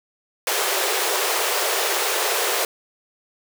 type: high-pass noise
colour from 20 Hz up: pink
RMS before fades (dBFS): -22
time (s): 0.47-2.65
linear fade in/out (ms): 2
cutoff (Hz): 360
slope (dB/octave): 96
effects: none